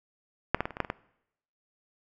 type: clicks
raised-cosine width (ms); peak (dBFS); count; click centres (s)
0.5; -6 / -11 / -16 / -25 / -22 / -10 / -22 / -14; 8; 0.546 / 0.606 / 0.655 / 0.707 / 0.769 / 0.803 / 0.848 / 0.901
effects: noise-tail reverb RT60 0.8 s tail -21 dB re dry